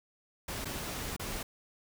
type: noise with dropouts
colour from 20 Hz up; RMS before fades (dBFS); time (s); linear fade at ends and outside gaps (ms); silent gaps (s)
pink; -38; 0.48-1.43; 5; 0.647-0.654 / 1.165-1.195
effects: none